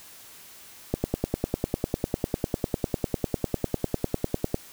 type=click train; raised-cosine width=2 ms; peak=-10 dBFS; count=37; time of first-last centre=0.94-4.544 s; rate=9.99 Hz; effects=white hiss -48 dBFS RMS until 4.72 s